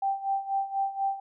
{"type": "tone with tremolo", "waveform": "sine", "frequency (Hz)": 784, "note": "G5", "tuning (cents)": 0, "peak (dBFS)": -23, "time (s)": [0.02, 1.2], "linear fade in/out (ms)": 5, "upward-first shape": "sine", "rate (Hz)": 4.1, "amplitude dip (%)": 80, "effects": []}